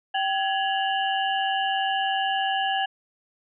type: tone cluster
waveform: sine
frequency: 777 / 1674 / 2831 / 3018 Hz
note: G5 / G#6 / F7 / F#7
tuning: -16 / +13 / +23 / +34 cents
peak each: -24 / -29 / -31 / -33 dBFS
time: 0.14-2.86 s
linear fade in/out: 10 ms
effects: none